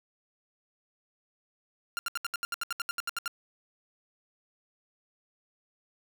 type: tone bursts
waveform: sawtooth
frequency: 1392 Hz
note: F6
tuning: 6 cents flat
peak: -26 dBFS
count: 15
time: 1.97-3.278 s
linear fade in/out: 0 ms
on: 20 ms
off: 72 ms
effects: none

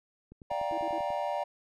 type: click train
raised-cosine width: 3 ms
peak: -36 dBFS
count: 9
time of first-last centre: 0.32-1.104 s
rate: 10.2 Hz
type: chord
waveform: triangle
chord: G minor seventh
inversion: second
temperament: just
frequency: 588 / 705.6 / 784 / 940.8 Hz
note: D5 / F5 / G5 / Bb5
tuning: +2 / +18 / 0 / +16 cents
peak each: -32 / -34 / -34 / -34 dBFS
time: 0.5-1.44 s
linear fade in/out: 10 ms
type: tone bursts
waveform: triangle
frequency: 327.9 Hz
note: E4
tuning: 9 cents flat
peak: -35 dBFS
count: 3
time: 0.72-0.983 s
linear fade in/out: 2 ms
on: 57 ms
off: 46 ms
effects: none

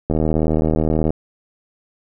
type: click train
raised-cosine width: 2 ms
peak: -5 dBFS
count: 80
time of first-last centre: 0.1-1.105 s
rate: 78.6 Hz
effects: none

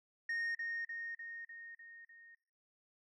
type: tone with echo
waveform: sine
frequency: 1851 Hz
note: A#6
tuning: 13 cents flat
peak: -32 dBFS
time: 0.29-0.55 s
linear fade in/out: 5 ms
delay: 300 ms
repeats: 6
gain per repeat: -4 dB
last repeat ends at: 2.35 s
effects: noise-tail reverb RT60 0.5 s tail -20 dB re dry + tanh soft clip ceiling -34 dBFS

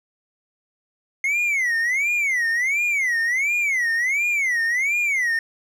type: tone with vibrato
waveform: triangle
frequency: 2105 Hz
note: C7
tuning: 10 cents sharp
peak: -17 dBFS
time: 1.24-5.39 s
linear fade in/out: 2 ms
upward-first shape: sine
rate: 1.4 Hz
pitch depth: 250 cents each way
effects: none

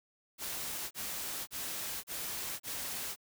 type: noise bursts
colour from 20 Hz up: white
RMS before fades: -39 dBFS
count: 5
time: 0.38-3.162 s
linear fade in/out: 50 ms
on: 530 ms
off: 33 ms
effects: none

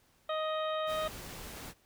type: harmonic tone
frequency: 625 Hz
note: D#5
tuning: 8 cents sharp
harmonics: 1 / 2 / 3 / 4 / 5 / 6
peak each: -33 / -36 / -46 / -50 / -46 / -45 dBFS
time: 0.29-1.08 s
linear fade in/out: 5 ms
type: noise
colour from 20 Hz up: pink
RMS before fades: -45 dBFS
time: 0.86-1.74 s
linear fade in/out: 50 ms
effects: pink hiss -68 dBFS RMS until 1.85 s

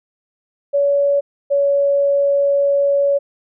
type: tone pair in turn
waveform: sine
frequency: 566 / 563.1 Hz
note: C#5 / C#5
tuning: +36 / +27 cents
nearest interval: unison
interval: 9 cents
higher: first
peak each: -12 dBFS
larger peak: neither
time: 0.73-1.21 / 1.5-3.19 s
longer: second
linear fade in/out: 20 ms
effects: none

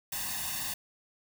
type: noise with comb filter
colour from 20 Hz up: white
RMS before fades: -35 dBFS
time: 0.12-0.74 s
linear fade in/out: 5 ms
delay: 1.1 ms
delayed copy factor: +1
effects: none

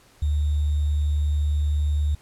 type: tone with sample-and-hold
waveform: sine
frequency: 74.1 Hz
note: D2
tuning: 16 cents sharp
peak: -19 dBFS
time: 0.22-2.15 s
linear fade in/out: 5 ms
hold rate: 3675 Hz
effects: pink hiss -55 dBFS RMS until 2.21 s + low-pass 12000 Hz 12 dB/octave

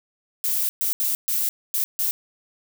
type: noise bursts at uneven times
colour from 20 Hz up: violet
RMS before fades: -23 dBFS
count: 6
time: 0.44-0.69 / 0.81-0.93 / 1-1.15 / 1.28-1.49 / 1.74-1.84 / 1.99-2.11 s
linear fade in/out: 0 ms
effects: none

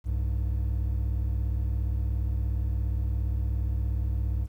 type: tone pair together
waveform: triangle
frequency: 63.25 / 100.4 Hz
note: B1 / G2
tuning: +42 / +42 cents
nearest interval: minor sixth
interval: 800 cents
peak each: -24 / -29 dBFS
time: 0.04-4.48 s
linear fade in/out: 50 ms
effects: 10-bit

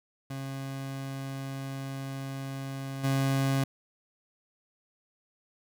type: tone with level steps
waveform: 30% pulse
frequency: 135.6 Hz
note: C#3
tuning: 38 cents flat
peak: -32 / -22 dBFS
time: 0.3-3.64 s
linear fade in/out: 5 ms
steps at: 3.03 s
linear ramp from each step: 20 ms
effects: none

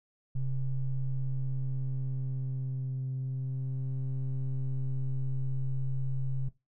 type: ring-modulated tone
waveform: triangle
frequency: 65.41 Hz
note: C2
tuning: in tune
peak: -22 dBFS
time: 0.35-6.49 s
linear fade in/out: 10 ms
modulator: 65.5 Hz
effects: noise-tail reverb RT60 0.2 s tail -19 dB re dry + tanh soft clip ceiling -23 dBFS

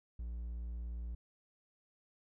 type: tone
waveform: triangle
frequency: 58.5 Hz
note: A#1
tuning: 7 cents sharp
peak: -37 dBFS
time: 0.19-1.15 s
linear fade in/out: 5 ms
effects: none

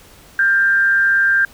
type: tone with frequency modulation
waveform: sine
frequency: 1589 Hz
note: G6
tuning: 23 cents sharp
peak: -11 dBFS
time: 0.39-1.45 s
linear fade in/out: 2 ms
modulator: 180 Hz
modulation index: 0.34
effects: pink hiss -45 dBFS RMS until 1.53 s

